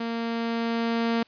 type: tone with level ramp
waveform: sawtooth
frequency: 230.8 Hz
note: A#3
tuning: 17 cents flat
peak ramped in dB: -24 to -18 dBFS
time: 0-1.23 s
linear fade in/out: 5 ms
effects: white hiss -59 dBFS RMS until 1.27 s + resampled to 11025 Hz